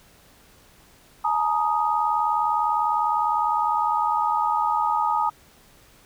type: chord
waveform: sine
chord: Ab suspended second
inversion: none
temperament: equal with one note detuned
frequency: 852.5 / 932.3 / 1244.5 Hz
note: Ab5 / Bb5 / Eb6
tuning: +45 / 0 / 0 cents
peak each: -24 dBFS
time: 1.24-5.3 s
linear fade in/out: 10 ms
effects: pink hiss -54 dBFS RMS until 6.05 s